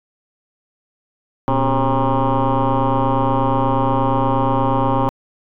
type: tone with frequency modulation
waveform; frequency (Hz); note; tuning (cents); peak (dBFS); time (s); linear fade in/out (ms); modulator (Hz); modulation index
sine; 410.2; G#4; -21; -12; 1.48-5.09; 0; 132; 5.1
effects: tanh soft clip ceiling -11 dBFS